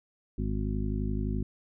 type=harmonic tone; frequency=51.7 Hz; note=G#1; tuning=7 cents flat; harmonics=1 / 2 / 3 / 4 / 5 / 7; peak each=-31 / -34 / -39 / -35 / -37 / -41 dBFS; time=0.38-1.43 s; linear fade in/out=5 ms; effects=none